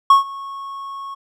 triangle tone with ADSR envelope, 1100 Hz, C#6, 14 cents flat, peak -3 dBFS, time 0.1-1.15 s, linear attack 4 ms, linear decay 130 ms, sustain -23 dB, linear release 15 ms, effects none

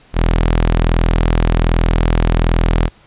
sawtooth tone, 41.28 Hz, E1, 3 cents sharp, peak -7 dBFS, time 0.13-2.9 s, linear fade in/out 50 ms, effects pink hiss -48 dBFS RMS until 3.06 s + resampled to 8000 Hz

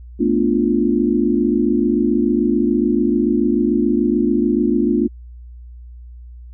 sine chord, B half-diminished seventh, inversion third, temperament equal, 220 / 246.9 / 293.7 / 349.2 Hz, A3 / B3 / D4 / F4, 0 / 0 / 0 / 0 cents, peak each -19 dBFS, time 0.19-5.08 s, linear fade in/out 20 ms, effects added 60 Hz sine -34 dBFS peak until 6.53 s

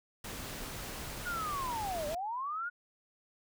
pink noise, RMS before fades -42 dBFS, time 0.24-2.15 s, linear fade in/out 5 ms
sine linear two-way sweep, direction down then up, 1469 to 573 to 1469 Hz, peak -34 dBFS, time 1.25-2.7 s, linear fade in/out 20 ms, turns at 2.07 s
effects none

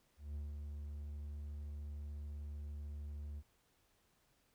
triangle tone with ADSR envelope, 73.3 Hz, D2, 3 cents flat, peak -38 dBFS, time 0.17-3.43 s, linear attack 180 ms, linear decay 170 ms, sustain -3 dB, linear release 48 ms, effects pink hiss -75 dBFS RMS until 4.54 s

